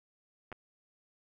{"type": "clicks", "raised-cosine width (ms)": 0.5, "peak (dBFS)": -29, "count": 2, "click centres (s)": [0.518, 0.526], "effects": []}